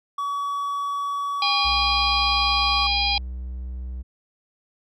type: tone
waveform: triangle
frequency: 1134 Hz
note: C#6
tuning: 39 cents sharp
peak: -22 dBFS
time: 0.18-2.87 s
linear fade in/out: 5 ms
type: harmonic tone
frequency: 812 Hz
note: G#5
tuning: 39 cents flat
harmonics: 1 / 3 / 4 / 5 / 6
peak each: -26 / -26 / -26 / -26 / -26 dBFS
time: 1.42-3.18 s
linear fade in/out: 2 ms
type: tone with pitch glide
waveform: triangle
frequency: 61.74 to 62.78 Hz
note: B1 to B1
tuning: 0 to +29 cents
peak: -27 dBFS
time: 1.64-4.03 s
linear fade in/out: 20 ms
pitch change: +29 cents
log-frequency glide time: 2.25-3.21 s
effects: none